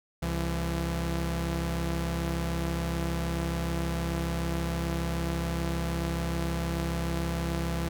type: tone pair together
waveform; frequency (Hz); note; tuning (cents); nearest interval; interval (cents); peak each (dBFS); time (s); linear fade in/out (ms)
sawtooth; 66.8 / 168.33; C2 / E3; +36 / +37; octave + major third; 1601; -27; 0.22-7.89; 10
effects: none